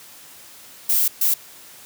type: noise bursts at uneven times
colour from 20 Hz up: violet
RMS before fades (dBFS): -18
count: 2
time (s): 0.89-1.08 / 1.21-1.34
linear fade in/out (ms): 5
effects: white hiss -44 dBFS RMS until 1.85 s + high-pass 80 Hz 12 dB/octave